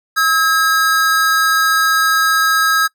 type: tone pair together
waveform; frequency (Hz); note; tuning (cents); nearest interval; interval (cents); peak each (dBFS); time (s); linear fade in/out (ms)
square; 1290 / 1625.3; E6 / G#6; -38 / -38; major third; 400; -15; 0.16-2.88; 20
effects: noise-tail reverb RT60 0.1 s tail -22 dB re dry